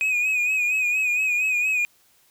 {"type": "tone with vibrato", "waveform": "triangle", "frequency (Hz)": 2496, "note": "D#7", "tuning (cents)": 5, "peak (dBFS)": -18, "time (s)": [0.01, 1.85], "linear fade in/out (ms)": 0, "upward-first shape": "sine", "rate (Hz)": 4.3, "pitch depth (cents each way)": 53, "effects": ["white hiss -60 dBFS RMS until 2.3 s"]}